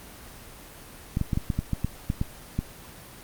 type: clicks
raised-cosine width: 5 ms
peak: -12 dBFS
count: 11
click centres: 1.171 / 1.213 / 1.332 / 1.374 / 1.502 / 1.59 / 1.733 / 1.846 / 2.101 / 2.214 / 2.59 s
effects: pink hiss -45 dBFS RMS until 3.23 s + Opus 24 kbps